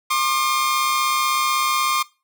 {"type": "tone pair together", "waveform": "sawtooth", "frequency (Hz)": [1069, 1205.1], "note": ["C6", "D6"], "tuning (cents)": [37, 44], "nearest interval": "major second", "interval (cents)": 207, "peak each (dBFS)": -17, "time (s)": [0.1, 2.03], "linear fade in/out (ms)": 10, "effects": ["noise-tail reverb RT60 0.3 s tail -21 dB re dry"]}